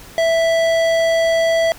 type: tone with tanh clipping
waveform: sine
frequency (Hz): 659.3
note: E5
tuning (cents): 0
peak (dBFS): -15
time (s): 0.18-1.72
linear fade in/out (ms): 0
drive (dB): 17
effects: pink hiss -40 dBFS RMS until 1.78 s